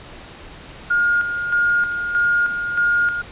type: tone with tremolo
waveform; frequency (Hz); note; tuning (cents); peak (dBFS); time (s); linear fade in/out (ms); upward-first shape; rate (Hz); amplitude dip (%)
sine; 1423; F6; +32; -14; 0.9-3.22; 10; square; 1.6; 55
effects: pink hiss -39 dBFS RMS until 3.31 s + resampled to 8000 Hz